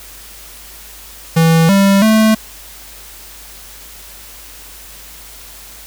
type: tone with pitch steps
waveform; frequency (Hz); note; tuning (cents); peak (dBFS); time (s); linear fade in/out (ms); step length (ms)
square; 163.7 / 196.9 / 218.8; E3 / G3 / A3; -12 / +8 / -9; -8; 1.36-2.35; 10; 330
effects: added 50 Hz sine -41 dBFS peak until 5.86 s + white hiss -36 dBFS RMS until 5.86 s